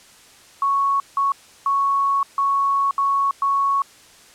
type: tone bursts at uneven times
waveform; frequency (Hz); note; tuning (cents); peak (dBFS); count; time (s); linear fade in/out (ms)
sine; 1108.7; C#6; 0; -16; 6; 0.62-1 / 1.17-1.32 / 1.66-2.23 / 2.38-2.91 / 2.98-3.31 / 3.42-3.82; 2
effects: white hiss -48 dBFS RMS until 4.34 s + low-pass 9000 Hz 12 dB/octave